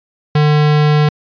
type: tone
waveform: square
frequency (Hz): 150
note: D3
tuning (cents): +37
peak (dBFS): -9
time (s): 0.35-1.09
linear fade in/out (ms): 5
effects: resampled to 11025 Hz

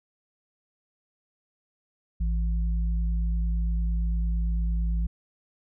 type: tone pair together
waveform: sine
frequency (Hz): 55.67 / 167.1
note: A1 / E3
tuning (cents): +21 / +24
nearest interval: octave + perfect fifth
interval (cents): 1903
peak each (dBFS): -23 / -34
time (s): 2.2-5.07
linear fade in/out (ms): 10
effects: none

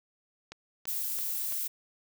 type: click train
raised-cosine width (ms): 0.2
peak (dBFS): -25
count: 4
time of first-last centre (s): 0.52-1.523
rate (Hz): 2.99
type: noise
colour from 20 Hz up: violet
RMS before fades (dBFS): -33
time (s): 0.87-1.68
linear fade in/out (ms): 10
effects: none

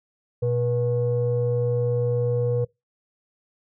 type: tone pair together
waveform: sine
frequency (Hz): 121 / 484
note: B2 / B4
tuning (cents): -35 / -35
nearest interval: 2 octaves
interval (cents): 2400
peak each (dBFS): -22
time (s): 0.42-2.65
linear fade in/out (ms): 10
effects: noise-tail reverb RT60 0.2 s tail -24 dB re dry + tanh soft clip ceiling -14 dBFS

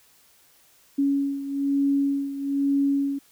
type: beating tone pair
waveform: sine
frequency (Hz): 278.7 / 279.8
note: C#4 / C#4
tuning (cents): +9 / +16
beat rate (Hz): 1.1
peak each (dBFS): -22 / -27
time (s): 0.98-3.19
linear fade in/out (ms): 10
effects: white hiss -58 dBFS RMS until 3.31 s

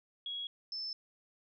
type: tone pair in turn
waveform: sine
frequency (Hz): 3322 / 5273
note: G#7 / E8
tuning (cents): 0 / 0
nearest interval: minor sixth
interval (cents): 800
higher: second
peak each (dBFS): -37 / -37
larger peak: neither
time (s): 0.26-0.47 / 0.72-0.93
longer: neither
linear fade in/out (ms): 2
effects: none

